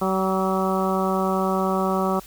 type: harmonic tone with a mistuned harmonic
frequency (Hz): 190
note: F#3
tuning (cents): +46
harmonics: 1 / 2 / 3 / 4 / 5 / 6 / 7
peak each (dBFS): -24 / -26 / -28 / -28 / -31 / -28 / -31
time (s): 0.01-2.2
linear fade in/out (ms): 10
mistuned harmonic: 7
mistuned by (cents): -32
effects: added 47 Hz sine -48 dBFS peak until 2.26 s + white hiss -46 dBFS RMS until 2.26 s